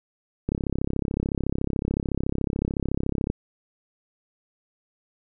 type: click train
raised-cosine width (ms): 3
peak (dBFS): -12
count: 96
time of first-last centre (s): 0.49-3.301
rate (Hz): 33.8
effects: none